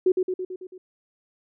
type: tone with echo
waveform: sine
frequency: 369.2 Hz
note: F#4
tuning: 4 cents flat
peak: -15 dBFS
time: 0.06-0.12 s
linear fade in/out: 5 ms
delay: 110 ms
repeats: 6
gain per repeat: -4 dB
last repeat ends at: 0.78 s
effects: none